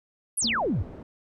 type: exponential sweep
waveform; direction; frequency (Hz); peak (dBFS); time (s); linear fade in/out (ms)
sine; down; 11840 to 69.3; -23; 0.37-0.83; 10
type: low-pass noise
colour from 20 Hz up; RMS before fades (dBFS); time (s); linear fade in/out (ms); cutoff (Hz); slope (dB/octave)
white; -42; 0.42-1.03; 5; 370; 12
type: tone with exponential decay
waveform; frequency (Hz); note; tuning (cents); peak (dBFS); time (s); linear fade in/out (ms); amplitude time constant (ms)
sine; 229; A#3; -31; -26; 0.44-0.77; 5; 71
effects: none